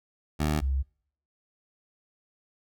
15% pulse / sine tone pair in turn, 75.8 / 67.16 Hz, D#2 / C2, -45 / +46 cents, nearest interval major second, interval 209 cents, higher first, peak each -18 / -24 dBFS, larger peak first, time 0.39-0.61 / 0.61-0.83 s, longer neither, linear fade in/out 20 ms, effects noise-tail reverb RT60 0.6 s tail -26 dB re dry

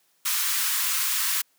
white high-pass noise, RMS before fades -25 dBFS, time 0.25-1.42 s, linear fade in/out 10 ms, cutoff 1000 Hz, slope 48 dB/octave, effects white hiss -66 dBFS RMS until 1.58 s + high-pass 150 Hz 12 dB/octave

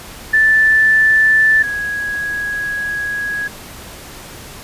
sine tone pair in turn, 1760 / 1661.2 Hz, A6 / G#6, 0 / 0 cents, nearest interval minor second, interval 100 cents, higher first, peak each -8 / -18 dBFS, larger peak first, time 0.33-1.63 / 1.63-3.48 s, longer second, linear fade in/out 10 ms, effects pink hiss -34 dBFS RMS until 4.63 s + resampled to 32000 Hz

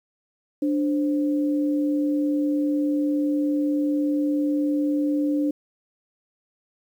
sine tone pair together, 293.9 / 523.7 Hz, D4 / C5, +1 / +1 cents, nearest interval minor seventh, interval 1000 cents, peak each -20 / -31 dBFS, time 0.62-5.51 s, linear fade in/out 5 ms, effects 9-bit

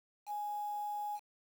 sine tone with quantisation, 830.6 Hz, G#5, in tune, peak -36 dBFS, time 0.26-1.2 s, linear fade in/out 50 ms, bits 9, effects none

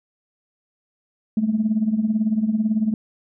sine tone with tremolo, 217.2 Hz, A3, 22 cents flat, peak -13 dBFS, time 1.37-2.94 s, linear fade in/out 2 ms, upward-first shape triangle, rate 18 Hz, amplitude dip 85%, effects tanh soft clip ceiling -10 dBFS

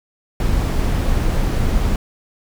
brown noise, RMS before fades -17 dBFS, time 0.4-1.96 s, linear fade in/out 2 ms, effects none

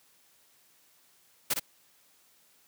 white noise with echo, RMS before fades -27 dBFS, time 1.5-1.54 s, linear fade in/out 10 ms, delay 58 ms, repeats 1, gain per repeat -4 dB, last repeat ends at 1.598 s, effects white hiss -64 dBFS RMS until 2.67 s + high-pass 100 Hz 12 dB/octave

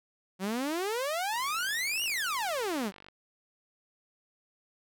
sawtooth exponential two-way sweep, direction up then down, 180.5 to 2960 to 180.5 Hz, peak -26 dBFS, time 0.39-2.92 s, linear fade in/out 50 ms, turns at 2.04 s
click train, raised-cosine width 0.3 ms, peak -33 dBFS, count 86, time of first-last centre 1.34-3.085 s, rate 48.7 Hz
effects none

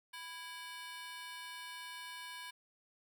20% pulse ring-modulated tone, 1318.5 Hz, E6, in tune, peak -37 dBFS, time 0.13-2.51 s, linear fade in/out 10 ms, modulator 328 Hz, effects none

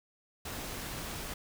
pink noise, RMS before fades -40 dBFS, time 0.45-1.34 s, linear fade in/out 5 ms, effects none

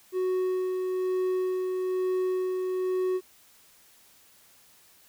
triangle tone with tremolo, 370 Hz, F#4, in tune, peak -22 dBFS, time 0.12-3.21 s, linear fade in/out 50 ms, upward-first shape sine, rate 1.1 Hz, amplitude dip 30%, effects white hiss -58 dBFS RMS until 5.08 s

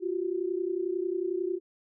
sine tone pair together, 349.2 / 380.3 Hz, F4 / F#4, 0 / +48 cents, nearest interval minor second, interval 148 cents, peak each -30 / -31 dBFS, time 0-1.6 s, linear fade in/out 50 ms, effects none

